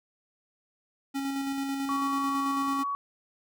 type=tone with tremolo; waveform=square; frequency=274.3 Hz; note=C#4; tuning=18 cents flat; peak=-29 dBFS; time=1.14-2.84 s; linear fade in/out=20 ms; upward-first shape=square; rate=9.1 Hz; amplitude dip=25%
type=tone; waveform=sine; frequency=1125 Hz; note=C#6; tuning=25 cents sharp; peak=-28 dBFS; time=1.89-2.95 s; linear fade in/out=0 ms
effects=none